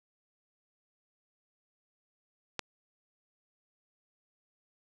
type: click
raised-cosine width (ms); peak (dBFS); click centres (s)
0.2; -15; 2.593
effects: none